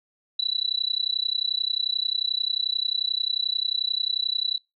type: tone with amplitude modulation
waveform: sine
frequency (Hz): 3951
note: B7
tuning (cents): 0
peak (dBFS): -19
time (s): 0.39-4.58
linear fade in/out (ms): 5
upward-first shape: sine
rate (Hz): 31.3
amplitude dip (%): 100
effects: noise-tail reverb RT60 0.2 s tail -20 dB re dry